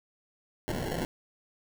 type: noise with sample-and-hold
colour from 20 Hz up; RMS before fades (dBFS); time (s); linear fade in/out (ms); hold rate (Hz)
violet; -33; 0.68-1.05; 0; 1225
effects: none